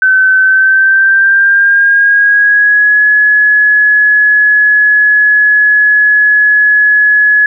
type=tone with pitch glide; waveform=sine; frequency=1527 to 1694.3 Hz; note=G6 to G#6; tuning=-46 to +34 cents; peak=-4 dBFS; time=0.02-7.46 s; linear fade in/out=2 ms; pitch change=+180 cents; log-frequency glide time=0.38-3.05 s; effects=none